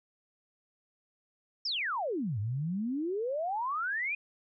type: exponential two-way sweep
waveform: sine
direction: down then up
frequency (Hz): 5588 to 98.3 to 2509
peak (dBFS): -30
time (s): 1.65-4.15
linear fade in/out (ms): 5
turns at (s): 2.39
effects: none